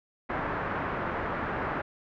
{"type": "low-pass noise", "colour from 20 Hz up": "white", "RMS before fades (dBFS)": -32, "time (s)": [0.29, 1.82], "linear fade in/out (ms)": 10, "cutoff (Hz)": 1600, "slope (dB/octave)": 24, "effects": []}